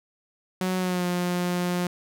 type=tone with pitch glide; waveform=sawtooth; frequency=184.9 to 177.68 Hz; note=F#3 to F3; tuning=-1 to +30 cents; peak=-20 dBFS; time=0.61-1.87 s; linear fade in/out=2 ms; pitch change=-69 cents; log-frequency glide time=0.78-1.05 s; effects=none